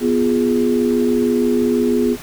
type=chord; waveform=sine; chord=F diminished; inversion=second; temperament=equal; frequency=246.9 / 349.2 / 415.3 Hz; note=Cb4 / F4 / Ab4; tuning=0 / 0 / 0 cents; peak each=-16 / -20 / -18 dBFS; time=0-2.17 s; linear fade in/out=50 ms; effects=pink hiss -35 dBFS RMS until 2.22 s